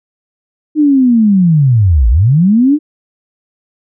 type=linear two-way sweep; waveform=sine; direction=down then up; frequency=310 to 51.91 to 310 Hz; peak=-5 dBFS; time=0.75-2.79 s; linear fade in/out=50 ms; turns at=2.09 s; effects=none